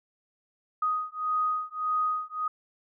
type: beating tone pair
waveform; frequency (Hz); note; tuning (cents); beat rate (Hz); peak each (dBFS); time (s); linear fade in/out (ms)
sine; 1247 / 1248.7; D#6 / D#6; +3 / +6; 1.7; -29; 0.82-2.48; 5
effects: none